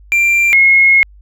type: tone pair in turn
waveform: triangle / sine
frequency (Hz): 2369 / 2163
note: D7 / C#7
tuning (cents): +14 / -43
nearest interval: major second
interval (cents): 157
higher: first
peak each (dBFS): -7 / -5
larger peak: second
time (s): 0.12-0.53 / 0.53-1.03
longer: second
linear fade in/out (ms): 0
effects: added 50 Hz sine -38 dBFS peak until 1.21 s